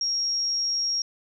sine tone, 5588 Hz, F8, in tune, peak -23 dBFS, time 0.01-1.02 s, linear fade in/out 2 ms, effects none

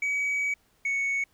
sine tone pair in turn, 2271 / 2219 Hz, C#7 / C#7, +41 / +1 cents, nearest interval unison, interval 40 cents, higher first, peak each -22 / -22 dBFS, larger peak neither, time 0.02-0.54 / 0.85-1.24 s, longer first, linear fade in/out 5 ms, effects tanh soft clip ceiling -24 dBFS + pink hiss -66 dBFS RMS until 1.33 s

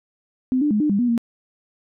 sine tone with pitch steps, 256.8 / 296.2 / 210.5 / 300.8 / 200.4 / 243.6 / 233.5 Hz, C4 / D4 / G#3 / D4 / G3 / B3 / A#3, -32 / +15 / +24 / +42 / +38 / -24 / +3 cents, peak -16 dBFS, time 0.52-1.178 s, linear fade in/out 0 ms, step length 94 ms, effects none

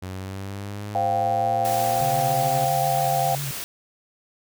sawtooth exponential sweep, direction up, 92.5 to 130.81 Hz, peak -27 dBFS, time 0.02-2.65 s, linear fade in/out 10 ms
sine chord, C suspended fourth, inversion none, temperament equal, 523.3 / 698.5 / 784 Hz, C5 / F5 / G5, 0 / 0 / 0 cents, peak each -29 / -23 / -23 dBFS, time 0.95-3.35 s, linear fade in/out 2 ms
white noise, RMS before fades -32 dBFS, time 1.65-3.64 s, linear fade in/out 0 ms
sine tone with vibrato, 140 Hz, C#3, 18 cents sharp, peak -28 dBFS, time 2.01-3.51 s, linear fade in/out 0 ms, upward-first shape sine, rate 7.3 Hz, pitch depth 61 cents each way
effects none

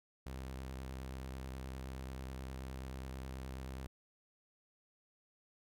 sawtooth tone with vibrato, 65.41 Hz, C2, in tune, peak -39 dBFS, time 0.26-3.87 s, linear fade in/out 5 ms, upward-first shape sine, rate 9.4 Hz, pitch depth 29 cents each way, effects none

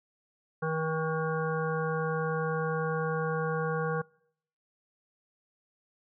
harmonic tone, 159.4 Hz, D#3, 42 cents sharp, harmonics 1 / 3 / 5 / 7 / 9 / 10, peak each -32 / -32 / -39 / -37 / -37 / -43 dBFS, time 0.62-4.02 s, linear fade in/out 10 ms, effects noise-tail reverb RT60 0.7 s tail -26 dB re dry

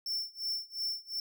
square tone with tremolo, 5390 Hz, E8, 38 cents sharp, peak -31 dBFS, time 0.06-1.2 s, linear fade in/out 2 ms, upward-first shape sine, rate 2.8 Hz, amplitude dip 95%, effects none

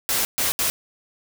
white noise bursts at uneven times, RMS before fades -22 dBFS, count 3, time 0.09-0.25 / 0.38-0.52 / 0.59-0.7 s, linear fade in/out 0 ms, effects none

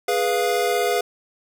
square chord, F diminished, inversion first, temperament equal with one note detuned, 415.3 / 491 / 698.5 Hz, Ab4 / Cb5 / F5, 0 / -10 / 0 cents, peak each -24 dBFS, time 0.08-1.01 s, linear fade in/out 5 ms, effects none

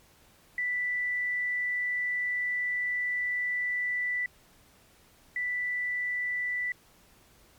sine tone pair in turn, 1975.5 / 1975.5 Hz, B6 / B6, 0 / 0 cents, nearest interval unison, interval 0 cents, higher neither, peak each -27 / -28 dBFS, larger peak first, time 0.58-4.26 / 5.36-6.72 s, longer first, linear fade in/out 2 ms, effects pink hiss -60 dBFS RMS until 7.58 s + MP3 96 kbps

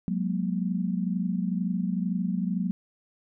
sine tone cluster, 182.3 / 204.4 / 235.7 Hz, F#3 / G#3 / A#3, -25 / -27 / +19 cents, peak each -27 / -31 / -32 dBFS, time 0.08-2.71 s, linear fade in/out 0 ms, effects none

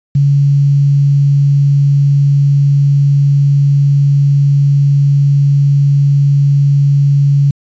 sine tone with quantisation, 141.1 Hz, C#3, 31 cents sharp, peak -6 dBFS, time 0.15-7.51 s, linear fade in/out 5 ms, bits 6, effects resampled to 16000 Hz

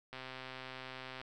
click train, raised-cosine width 0.3 ms, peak -29 dBFS, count 142, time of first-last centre 0.13-1.215 s, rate 130 Hz, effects none

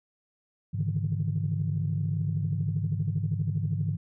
sine tone cluster, 102.4 / 140.7 / 153 / 165.7 Hz, G#2 / C#3 / D#3 / E3, -24 / +26 / -29 / +9 cents, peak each -29 / -32 / -30 / -33 dBFS, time 0.73-3.97 s, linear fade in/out 20 ms, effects tanh soft clip ceiling -17 dBFS

